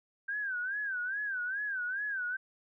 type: tone with vibrato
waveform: sine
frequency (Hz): 1568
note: G6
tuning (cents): 0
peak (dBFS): -32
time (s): 0.28-2.37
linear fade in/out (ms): 10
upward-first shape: sine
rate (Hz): 2.4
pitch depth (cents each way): 140
effects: none